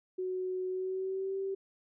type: tone with pitch glide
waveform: sine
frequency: 370 to 387.9 Hz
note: F#4 to G4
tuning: 0 to -18 cents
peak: -32 dBFS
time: 0.18-1.55 s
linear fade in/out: 10 ms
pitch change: +82 cents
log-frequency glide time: 0.68-1.37 s
effects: none